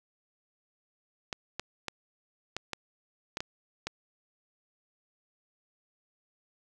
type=clicks; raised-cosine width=0.2 ms; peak=-16 dBFS; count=8; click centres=1.328 / 1.596 / 1.883 / 2.566 / 2.733 / 3.371 / 3.405 / 3.87 s; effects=none